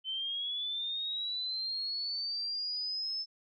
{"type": "linear sweep", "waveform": "sine", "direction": "up", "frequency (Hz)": [3061, 5274], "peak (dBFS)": -33, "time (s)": [0.04, 3.26], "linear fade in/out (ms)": 50, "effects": []}